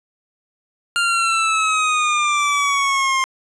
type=exponential sweep; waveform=25% pulse; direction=down; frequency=1403 to 1056 Hz; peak=-12 dBFS; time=0.96-3.24 s; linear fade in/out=0 ms; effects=resampled to 22050 Hz + 9-bit